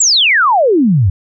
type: exponential sweep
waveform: sine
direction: down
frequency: 7820 to 85.3 Hz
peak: -7 dBFS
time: 0-1.1 s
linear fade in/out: 5 ms
effects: none